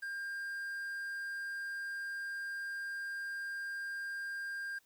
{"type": "tone with quantisation", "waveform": "triangle", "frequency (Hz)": 1600, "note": "G6", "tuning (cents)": 35, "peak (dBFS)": -36, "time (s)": [0.02, 4.79], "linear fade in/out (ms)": 10, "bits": 10, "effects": ["white hiss -71 dBFS RMS until 4.85 s"]}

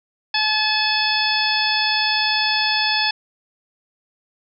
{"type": "harmonic tone with a mistuned harmonic", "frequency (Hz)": 860, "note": "A5", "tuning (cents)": -40, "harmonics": [1, 2, 3, 4, 5, 6], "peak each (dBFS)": [-24, -24, -24, -24, -24, -24], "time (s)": [0.34, 3.11], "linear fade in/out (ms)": 5, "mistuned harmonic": 5, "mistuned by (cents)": 48, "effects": []}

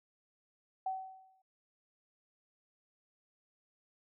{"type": "tone with exponential decay", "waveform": "sine", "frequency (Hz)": 759, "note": "F#5", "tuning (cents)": 44, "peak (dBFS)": -31, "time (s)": [0.86, 1.42], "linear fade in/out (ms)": 5, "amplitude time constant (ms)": 120, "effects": []}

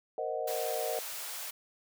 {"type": "chord", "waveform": "sine", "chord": "C half-diminished seventh", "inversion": "third", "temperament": "equal", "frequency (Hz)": [466.2, 523.3, 622.3, 740], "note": ["Bb4", "C5", "Eb5", "Gb5"], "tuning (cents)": [0, 0, 0, 0], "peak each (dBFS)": [-37, -38, -36, -38], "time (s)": [0.18, 0.99], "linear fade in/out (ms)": 2}
{"type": "high-pass noise", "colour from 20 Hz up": "white", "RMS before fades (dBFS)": -40, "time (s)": [0.47, 1.51], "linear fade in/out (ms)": 10, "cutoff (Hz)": 520, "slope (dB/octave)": 24}
{"effects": []}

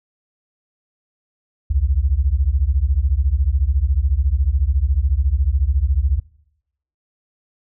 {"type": "beating tone pair", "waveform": "sine", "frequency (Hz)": [61.74, 75.74], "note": ["B1", "D#2"], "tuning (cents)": [0, -46], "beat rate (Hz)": 14, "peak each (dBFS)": -17, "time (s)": [1.7, 6.2], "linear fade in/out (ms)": 10, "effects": ["noise-tail reverb RT60 0.8 s tail -23 dB re dry"]}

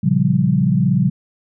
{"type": "chord", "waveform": "sine", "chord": "G half-diminished seventh", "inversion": "first", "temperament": "equal", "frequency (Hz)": [116.54, 138.59, 174.61, 196], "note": ["Bb2", "Db3", "F3", "G3"], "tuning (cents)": [0, 0, 0, 0], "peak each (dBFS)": [-22, -17, -17, -18], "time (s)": [0.03, 1.1], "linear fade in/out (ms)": 10, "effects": []}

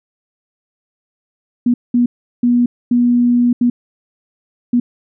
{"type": "tone bursts at uneven times", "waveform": "sine", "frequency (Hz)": 242.2, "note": "B3", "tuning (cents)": -34, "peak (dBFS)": -9, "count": 6, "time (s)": [[1.66, 1.74], [1.94, 2.06], [2.43, 2.66], [2.91, 3.53], [3.61, 3.7], [4.73, 4.8]], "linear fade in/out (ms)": 5, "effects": []}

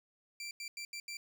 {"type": "tone bursts at uneven times", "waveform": "20% pulse", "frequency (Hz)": 2350, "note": "D7", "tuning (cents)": 1, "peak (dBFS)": -36, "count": 5, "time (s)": [[0.4, 0.51], [0.6, 0.68], [0.77, 0.85], [0.93, 1], [1.08, 1.17]], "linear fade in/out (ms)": 2, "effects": []}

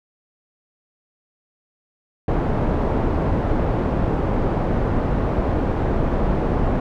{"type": "low-pass noise", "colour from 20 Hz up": "pink", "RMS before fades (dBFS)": -20, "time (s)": [2.28, 6.8], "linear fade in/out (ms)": 2, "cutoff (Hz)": 790, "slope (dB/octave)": 12, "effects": []}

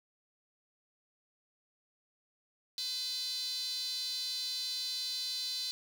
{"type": "tone with high-pass filter", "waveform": "sawtooth", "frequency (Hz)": 507, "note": "B4", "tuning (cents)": 45, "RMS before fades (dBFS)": -37, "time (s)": [2.78, 5.71], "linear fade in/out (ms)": 0, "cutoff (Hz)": 4200, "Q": 9.5, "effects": []}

